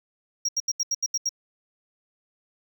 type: tone bursts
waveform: triangle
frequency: 5630 Hz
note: F8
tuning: 13 cents sharp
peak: -21 dBFS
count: 8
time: 0.45-1.292 s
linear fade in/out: 5 ms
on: 37 ms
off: 78 ms
effects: none